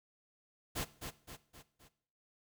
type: noise with echo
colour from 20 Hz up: pink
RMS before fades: -37 dBFS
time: 0.75-0.85 s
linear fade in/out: 20 ms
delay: 260 ms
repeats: 4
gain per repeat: -6 dB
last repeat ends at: 1.89 s
effects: noise-tail reverb RT60 0.6 s tail -17 dB re dry